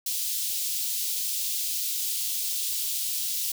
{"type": "high-pass noise", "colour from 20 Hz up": "white", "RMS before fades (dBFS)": -29, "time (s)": [0.06, 3.52], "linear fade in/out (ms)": 5, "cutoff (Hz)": 3200, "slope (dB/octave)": 24, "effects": []}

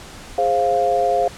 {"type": "chord", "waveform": "sine", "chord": "F minor", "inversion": "first", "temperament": "equal with one note detuned", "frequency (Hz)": [415.3, 528.7, 698.5], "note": ["Ab4", "C5", "F5"], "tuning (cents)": [0, 18, 0], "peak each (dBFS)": [-23, -20, -17], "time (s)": [0.38, 1.28], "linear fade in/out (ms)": 2, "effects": ["pink hiss -38 dBFS RMS until 1.37 s", "low-pass 9000 Hz 12 dB/octave"]}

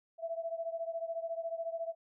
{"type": "beating tone pair", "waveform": "sine", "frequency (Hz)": [659.3, 673.3], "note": ["E5", "E5"], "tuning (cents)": [0, 36], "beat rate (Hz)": 14, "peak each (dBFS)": [-37, -40], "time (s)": [0.18, 1.95], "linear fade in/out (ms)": 50, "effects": []}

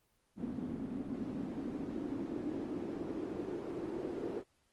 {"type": "noise with band-pass filter sweep", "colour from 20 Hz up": "pink", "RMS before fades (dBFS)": -40, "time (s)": [0.36, 4.44], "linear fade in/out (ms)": 50, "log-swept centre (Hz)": [240, 370], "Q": 4.3, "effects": ["pink hiss -75 dBFS RMS until 4.72 s", "Opus 24 kbps"]}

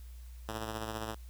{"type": "tone with tremolo", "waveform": "5% pulse", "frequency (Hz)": 110, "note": "A2", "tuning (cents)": 0, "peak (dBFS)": -24, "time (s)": [0.48, 1.15], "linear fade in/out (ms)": 10, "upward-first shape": "sine", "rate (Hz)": 15, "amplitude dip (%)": 45, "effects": ["added 60 Hz sine -45 dBFS peak until 1.29 s", "white hiss -63 dBFS RMS until 1.29 s"]}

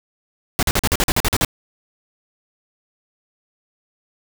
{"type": "noise bursts", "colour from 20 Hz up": "pink", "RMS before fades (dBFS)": -17, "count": 11, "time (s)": [0.59, 1.448], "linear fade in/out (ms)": 0, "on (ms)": 38, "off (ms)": 44, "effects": []}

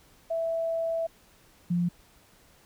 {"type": "tone pair in turn", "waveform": "sine", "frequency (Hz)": [659.3, 174.63], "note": ["E5", "F3"], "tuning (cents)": [0, 0], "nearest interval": "octave + major seventh", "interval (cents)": 2300, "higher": "first", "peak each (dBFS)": [-26, -23], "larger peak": "second", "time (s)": [[0.3, 1.07], [1.7, 1.89]], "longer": "first", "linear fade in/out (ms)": 10, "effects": ["pink hiss -59 dBFS RMS until 2.65 s"]}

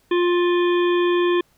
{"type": "harmonic tone with a mistuned harmonic", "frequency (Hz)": 351.5, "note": "F4", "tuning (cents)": 11, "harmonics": [1, 3, 5, 7, 9, 10], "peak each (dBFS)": [-16, -26, -30, -33, -35, -36], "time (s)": [0.11, 1.41], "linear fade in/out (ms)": 5, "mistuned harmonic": 10, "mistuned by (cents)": -28, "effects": ["pink hiss -61 dBFS RMS until 1.57 s"]}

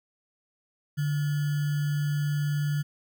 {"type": "tone with sample-and-hold", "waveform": "sine", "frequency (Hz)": 146.83, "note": "D3", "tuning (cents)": 0, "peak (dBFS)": -24, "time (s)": [0.97, 2.83], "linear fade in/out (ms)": 20, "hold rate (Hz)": 1575, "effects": []}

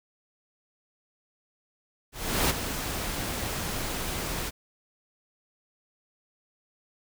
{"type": "noise with ADSR envelope", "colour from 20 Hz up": "pink", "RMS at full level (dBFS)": -23, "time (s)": [2.12, 4.51], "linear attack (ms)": 380, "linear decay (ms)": 17, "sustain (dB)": -9, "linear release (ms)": 29, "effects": []}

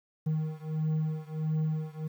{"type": "beating tone pair", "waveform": "triangle", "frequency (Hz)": [155.56, 157.06], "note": ["D#3", "D#3"], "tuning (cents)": [0, 17], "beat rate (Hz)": 1.5, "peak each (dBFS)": [-29, -30], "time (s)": [0.26, 2.08], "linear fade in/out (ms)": 10, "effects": ["10-bit"]}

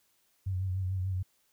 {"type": "tone with vibrato", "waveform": "sine", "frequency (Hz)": 93.7, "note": "F#2", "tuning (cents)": 22, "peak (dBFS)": -29, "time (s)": [0.46, 1.23], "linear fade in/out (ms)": 10, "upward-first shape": "triangle", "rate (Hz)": 6.8, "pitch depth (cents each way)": 56, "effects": ["white hiss -71 dBFS RMS until 1.52 s"]}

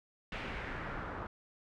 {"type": "noise with low-pass filter sweep", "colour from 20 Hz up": "pink", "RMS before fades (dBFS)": -41, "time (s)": [0.32, 1.27], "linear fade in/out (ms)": 2, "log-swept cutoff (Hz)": [2600, 1200], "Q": 1.9, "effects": []}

